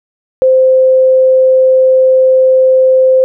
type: tone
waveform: sine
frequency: 520 Hz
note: C5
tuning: 11 cents flat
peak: -4 dBFS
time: 0.42-3.24 s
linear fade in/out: 0 ms
effects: none